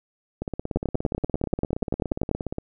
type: two click trains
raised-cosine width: 2 ms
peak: -15 / -9 dBFS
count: 38 / 17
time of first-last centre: 0.42-2.584 / 0.76-2.313 s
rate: 17.1 / 10.3 Hz
effects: none